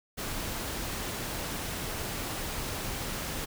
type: noise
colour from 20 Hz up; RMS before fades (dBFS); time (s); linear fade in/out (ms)
pink; -35; 0.17-3.46; 20
effects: none